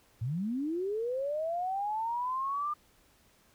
sine linear sweep, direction up, 103.83 to 1210 Hz, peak -30 dBFS, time 0.21-2.74 s, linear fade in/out 10 ms, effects pink hiss -65 dBFS RMS until 3.54 s

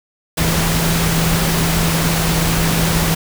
sine tone in noise, 164.81 Hz, E3, in tune, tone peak -17 dBFS, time 0.37-3.15 s, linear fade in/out 10 ms, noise pink, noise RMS -18 dBFS, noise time 0.37-3.15 s, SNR -2 dB, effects none

